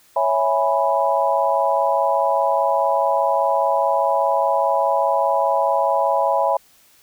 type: chord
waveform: sine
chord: C# minor seventh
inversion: none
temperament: equal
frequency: 554.4 / 659.3 / 830.6 / 987.8 Hz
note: C#5 / E5 / G#5 / B5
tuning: 0 / 0 / 0 / 0 cents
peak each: -21 dBFS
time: 0.16-6.57 s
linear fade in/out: 5 ms
effects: white hiss -54 dBFS RMS until 7.02 s